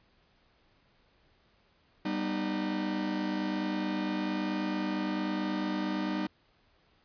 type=chord; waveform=45% pulse; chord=G augmented; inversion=none; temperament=just; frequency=196 / 245 / 306.2 Hz; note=G3 / B3 / D#4; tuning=0 / -14 / -28 cents; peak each=-34 / -38 / -33 dBFS; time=2.05-6.27 s; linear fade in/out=5 ms; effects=pink hiss -67 dBFS RMS until 7.04 s + resampled to 11025 Hz